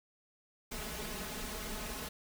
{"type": "noise with comb filter", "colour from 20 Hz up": "pink", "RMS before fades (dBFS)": -41, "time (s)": [0.71, 2.09], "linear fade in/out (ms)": 10, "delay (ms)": 4.7, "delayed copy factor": 0.95, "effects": []}